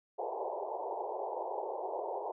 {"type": "band-pass noise", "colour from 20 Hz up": "white", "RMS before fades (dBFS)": -38, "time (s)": [0.18, 2.32], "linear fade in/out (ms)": 10, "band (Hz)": [360, 950], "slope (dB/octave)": 96, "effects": []}